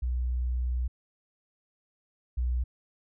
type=tone pair in turn; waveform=sine; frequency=61.74 / 61.46 Hz; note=B1 / B1; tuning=0 / -8 cents; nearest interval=unison; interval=8 cents; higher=first; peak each=-26 / -25 dBFS; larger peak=second; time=0.02-0.88 / 2.37-2.64 s; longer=first; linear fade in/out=10 ms; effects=none